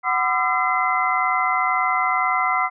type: tone cluster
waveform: sine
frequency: 745 / 1012 / 1201 / 1343 / 2052 Hz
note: F#5 / B5 / D6 / E6 / C7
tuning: +12 / +42 / +38 / +32 / -34 cents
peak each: -24 dBFS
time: 0.03-2.7 s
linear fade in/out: 50 ms
effects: none